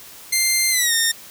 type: tone with pitch glide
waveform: 10% pulse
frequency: 2093 to 1832.6 Hz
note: C7 to A#6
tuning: 0 to -30 cents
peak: -7 dBFS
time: 0.32-1.12 s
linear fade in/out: 10 ms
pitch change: -230 cents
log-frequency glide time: 0.7-0.93 s
effects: white hiss -41 dBFS RMS until 1.3 s